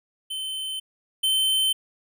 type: tone pair in turn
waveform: square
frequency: 3073 / 3085 Hz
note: G7 / G7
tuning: -35 / -28 cents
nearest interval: unison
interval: 7 cents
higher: second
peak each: -29 / -20 dBFS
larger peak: second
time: 0.3-0.8 / 1.23-1.73 s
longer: neither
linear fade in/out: 10 ms
effects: none